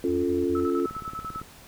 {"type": "chord", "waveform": "sine", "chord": "Db augmented", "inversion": "none", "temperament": "equal", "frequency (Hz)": [277.2, 349.2, 440], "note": ["Db4", "F4", "A4"], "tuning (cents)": [0, 0, 0], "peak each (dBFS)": [-27, -25, -29], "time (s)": [0.04, 0.86], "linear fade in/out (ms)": 2}
{"type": "tone bursts", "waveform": "triangle", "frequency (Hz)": 87.31, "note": "F2", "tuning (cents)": 0, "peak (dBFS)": -33, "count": 3, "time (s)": [0.07, 0.666], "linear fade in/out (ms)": 20, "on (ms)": 180, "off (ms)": 28}
{"type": "tone with tremolo", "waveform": "sine", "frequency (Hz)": 1305, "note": "E6", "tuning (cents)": -18, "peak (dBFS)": -31, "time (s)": [0.55, 1.42], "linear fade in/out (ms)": 2, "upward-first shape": "square", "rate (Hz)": 10, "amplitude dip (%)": 65}
{"type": "click train", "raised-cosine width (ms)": 3, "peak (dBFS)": -27, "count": 10, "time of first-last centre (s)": [0.91, 1.416], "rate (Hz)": 17.8}
{"effects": ["pink hiss -49 dBFS RMS until 1.67 s"]}